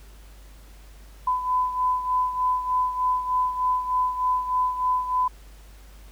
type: beating tone pair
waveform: sine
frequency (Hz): 1005 / 1008.3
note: B5 / B5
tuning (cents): +30 / +36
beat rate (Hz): 3.3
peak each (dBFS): -22 / -28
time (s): 1.27-5.28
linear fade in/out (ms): 5
effects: added 50 Hz sine -44 dBFS peak until 6.11 s + pink hiss -54 dBFS RMS until 6.11 s